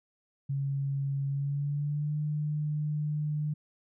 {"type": "tone with pitch glide", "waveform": "sine", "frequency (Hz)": [138.59, 150.26], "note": ["C#3", "D3"], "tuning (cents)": [0, 40], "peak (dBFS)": -28, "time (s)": [0.49, 3.54], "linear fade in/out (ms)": 10, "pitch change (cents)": 140, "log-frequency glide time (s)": [1.27, 2.17], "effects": []}